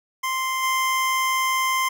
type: tone with level steps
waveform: 25% pulse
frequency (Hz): 1045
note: C6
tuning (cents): -2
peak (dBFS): -19 / -16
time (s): 0.23-1.89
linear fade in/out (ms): 10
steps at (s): 0.62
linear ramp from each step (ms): 20
effects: none